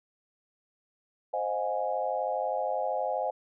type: chord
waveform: sine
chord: F minor seventh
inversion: second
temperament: equal with one note detuned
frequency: 523.3 / 622.3 / 714.8 / 830.6 Hz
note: C5 / Eb5 / F5 / Ab5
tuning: 0 / 0 / +40 / 0 cents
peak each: -33 dBFS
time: 1.33-3.31 s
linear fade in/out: 10 ms
effects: none